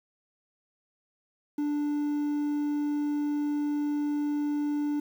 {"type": "tone with quantisation", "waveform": "triangle", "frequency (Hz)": 293.7, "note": "D4", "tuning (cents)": 0, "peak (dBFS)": -24, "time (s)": [1.58, 5], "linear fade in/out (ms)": 5, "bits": 9, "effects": []}